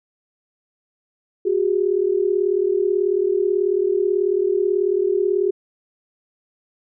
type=tone pair together; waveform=sine; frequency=367.4 / 405.7 Hz; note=F#4 / G#4; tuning=-12 / -41 cents; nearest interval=major second; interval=171 cents; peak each=-19 dBFS; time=1.45-5.51 s; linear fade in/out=10 ms; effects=none